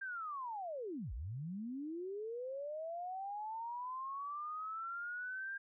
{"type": "linear two-way sweep", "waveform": "sine", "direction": "down then up", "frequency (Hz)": [1604, 47.23, 1604], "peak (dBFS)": -40, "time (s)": [0.01, 5.58], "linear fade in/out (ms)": 10, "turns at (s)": 1.13, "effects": []}